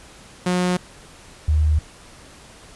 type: tone pair in turn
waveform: sawtooth / sine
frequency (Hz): 180 / 76.69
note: F#3 / D#2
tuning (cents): -47 / -24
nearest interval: octave + minor third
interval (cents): 1477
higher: first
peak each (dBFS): -14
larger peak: neither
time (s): 0.46-0.77 / 1.48-1.79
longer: neither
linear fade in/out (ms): 5
effects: pink hiss -45 dBFS RMS until 2.75 s + resampled to 24000 Hz